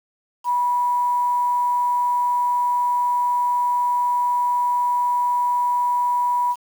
sine tone with quantisation, 976 Hz, B5, 21 cents flat, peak -17 dBFS, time 0.44-6.56 s, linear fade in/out 50 ms, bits 7, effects none

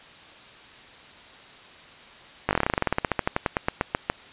slowing click train, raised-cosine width 0.5 ms, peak -6 dBFS, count 26, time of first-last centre 2.49-4.099 s, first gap 19 ms, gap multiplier 1.09, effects white hiss -47 dBFS RMS until 4.32 s + resampled to 8000 Hz

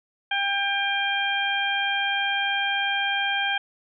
harmonic tone, 797 Hz, G5, 28 cents sharp, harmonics 1 / 2 / 3 / 4, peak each -28 / -26 / -29 / -28 dBFS, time 0.31-3.58 s, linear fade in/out 5 ms, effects none

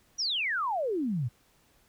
sine exponential sweep, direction down, 5960 to 109.3 Hz, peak -27 dBFS, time 0.18-1.29 s, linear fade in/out 20 ms, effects pink hiss -65 dBFS RMS until 1.88 s

